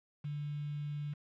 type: tone with quantisation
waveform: sine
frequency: 146.83 Hz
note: D3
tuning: in tune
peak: -36 dBFS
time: 0.24-1.14 s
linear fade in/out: 10 ms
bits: 9
effects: low-pass 3000 Hz 12 dB/octave